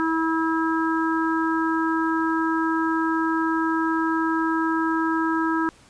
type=harmonic tone; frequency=324 Hz; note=E4; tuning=30 cents flat; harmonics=1 / 3 / 4 / 5; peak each=-22 / -27 / -28 / -29 dBFS; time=0-5.69 s; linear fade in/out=0 ms; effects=pink hiss -53 dBFS RMS until 5.89 s + resampled to 22050 Hz